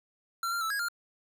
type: tone with pitch steps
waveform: square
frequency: 1364 / 1387 / 1316 / 1647 / 1402 Hz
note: F6 / F6 / E6 / G#6 / F6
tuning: -41 / -12 / -3 / -15 / +6 cents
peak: -30 dBFS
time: 0.43-0.885 s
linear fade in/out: 2 ms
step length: 91 ms
effects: none